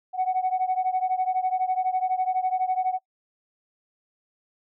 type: beating tone pair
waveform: sine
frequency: 740 / 752 Hz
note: F#5 / F#5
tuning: 0 / +28 cents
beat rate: 12 Hz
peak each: -23 / -25 dBFS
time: 0.13-2.99 s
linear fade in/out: 50 ms
effects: noise-tail reverb RT60 0.1 s tail -24 dB re dry + tanh soft clip ceiling -17 dBFS